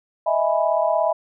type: chord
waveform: sine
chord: E major seventh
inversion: third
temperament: equal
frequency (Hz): 622.3 / 659.3 / 830.6 / 987.8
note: D#5 / E5 / G#5 / B5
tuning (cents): 0 / 0 / 0 / 0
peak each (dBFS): -22 / -20 / -25 / -25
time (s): 0.26-1.13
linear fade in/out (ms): 10
effects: none